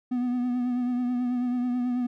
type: tone with vibrato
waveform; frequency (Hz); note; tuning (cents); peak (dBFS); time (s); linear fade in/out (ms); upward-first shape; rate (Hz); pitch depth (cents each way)
triangle; 246.9; B3; 0; -22; 0.11-2.07; 10; triangle; 9.2; 39
effects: none